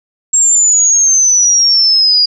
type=exponential sweep; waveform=sine; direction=down; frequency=7560 to 4834 Hz; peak=-6 dBFS; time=0.33-2.26 s; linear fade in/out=10 ms; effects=none